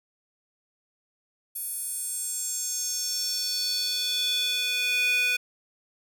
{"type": "tone with high-pass filter sweep", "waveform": "square", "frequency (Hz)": 493.9, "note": "B4", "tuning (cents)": 0, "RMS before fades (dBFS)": -28, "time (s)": [1.55, 5.37], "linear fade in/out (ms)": 10, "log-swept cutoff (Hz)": [11000, 2200], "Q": 4.6, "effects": []}